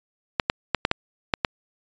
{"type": "clicks", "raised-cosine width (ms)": 0.3, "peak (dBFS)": -3, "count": 7, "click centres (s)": [0.398, 0.499, 0.747, 0.851, 0.914, 1.338, 1.448], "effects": ["resampled to 16000 Hz"]}